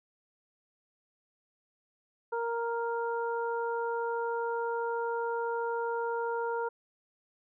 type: harmonic tone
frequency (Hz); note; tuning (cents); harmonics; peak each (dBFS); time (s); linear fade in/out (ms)
466.2; A#4; 0; 1 / 2 / 3; -32 / -34 / -39; 2.32-6.69; 10
effects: none